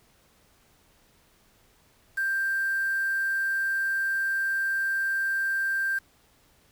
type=tone with quantisation; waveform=sine; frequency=1580 Hz; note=G6; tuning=13 cents sharp; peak=-24 dBFS; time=2.17-5.99 s; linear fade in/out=10 ms; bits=7; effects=pink hiss -62 dBFS RMS until 6.71 s